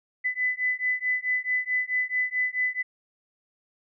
sine beating tone pair, 2001 / 2005.6 Hz, B6 / B6, +22 / +26 cents, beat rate 4.6 Hz, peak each -27 dBFS, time 0.24-2.83 s, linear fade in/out 20 ms, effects none

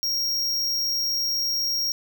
square tone, 5588 Hz, F8, in tune, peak -23 dBFS, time 0.03-1.92 s, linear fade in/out 0 ms, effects none

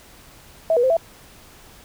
sine tone with pitch steps, 649 / 482.8 / 521 / 663 Hz, E5 / B4 / C5 / E5, -27 / -39 / -7 / +10 cents, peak -14 dBFS, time 0.7-0.968 s, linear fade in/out 2 ms, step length 67 ms, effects pink hiss -47 dBFS RMS until 1.84 s

